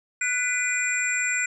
sine tone cluster, 1480 / 2005 / 2407 / 7410 Hz, F#6 / B6 / D7 / A#8, 0 / +26 / +42 / -11 cents, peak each -28 dBFS, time 0.21-1.46 s, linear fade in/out 5 ms, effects none

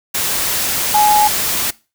sine tone in noise, 840 Hz, G#5, 19 cents sharp, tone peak -9 dBFS, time 0.94-1.28 s, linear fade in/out 10 ms, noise white, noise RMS -18 dBFS, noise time 0.14-1.71 s, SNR +6 dB, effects noise-tail reverb RT60 0.3 s tail -21 dB re dry

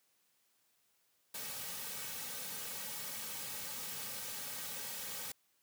white noise with comb filter, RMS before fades -43 dBFS, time 1.34-5.32 s, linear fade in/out 5 ms, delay 2.9 ms, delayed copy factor -0.75, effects white hiss -75 dBFS RMS until 5.62 s + high-pass 100 Hz 12 dB/octave

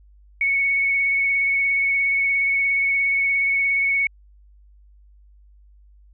sine tone with vibrato, 2217 Hz, C#7, in tune, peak -17 dBFS, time 0.41-4.07 s, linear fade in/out 2 ms, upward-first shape sine, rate 17 Hz, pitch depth 15 cents each way, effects added 50 Hz sine -48 dBFS peak until 6.13 s

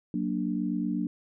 sine chord, Gb augmented, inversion none, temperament equal, 185 / 233.1 / 293.7 Hz, Gb3 / Bb3 / D4, 0 / 0 / 0 cents, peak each -31 dBFS, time 0.14-1.07 s, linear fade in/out 2 ms, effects none

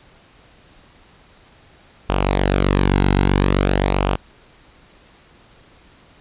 sawtooth tone with flanger, 47.72 Hz, G1, 46 cents flat, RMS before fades -17 dBFS, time 2.09-4.16 s, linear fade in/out 10 ms, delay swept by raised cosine 0.51 to 1.71 ms, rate 0.49 Hz, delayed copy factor -0.55, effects pink hiss -50 dBFS RMS until 6.2 s + resampled to 8000 Hz

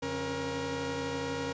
sawtooth tone cluster, 88.5 / 142.2 / 272.5 / 473.4 Hz, F2 / C#3 / C#4 / A#4, +23 / +45 / -29 / +27 cents, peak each -40 / -38 / -33 / -31 dBFS, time 0.02-1.53 s, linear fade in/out 10 ms, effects resampled to 16000 Hz

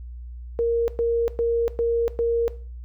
sine tone bursts, 466.2 Hz, A#4, in tune, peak -18 dBFS, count 5, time 0.59-2.48 s, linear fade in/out 0 ms, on 290 ms, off 110 ms, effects noise-tail reverb RT60 0.4 s tail -17 dB re dry + added 60 Hz sine -34 dBFS peak until 2.84 s

